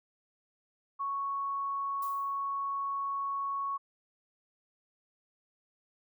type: tone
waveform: sine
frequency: 1108.7 Hz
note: C#6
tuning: in tune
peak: -31 dBFS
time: 0.99-3.78 s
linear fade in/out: 20 ms
type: noise with exponential decay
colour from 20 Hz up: violet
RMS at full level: -45 dBFS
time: 2.02-2.48 s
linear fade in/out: 5 ms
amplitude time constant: 100 ms
effects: none